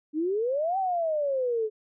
sine exponential two-way sweep, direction up then down, 293.7 to 784 to 422.6 Hz, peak -24 dBFS, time 0.13-1.7 s, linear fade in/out 50 ms, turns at 0.78 s, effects none

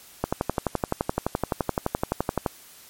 click train, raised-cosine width 1 ms, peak -8 dBFS, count 27, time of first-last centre 0.24-2.462 s, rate 11.7 Hz, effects white hiss -49 dBFS RMS until 2.89 s + MP3 64 kbps

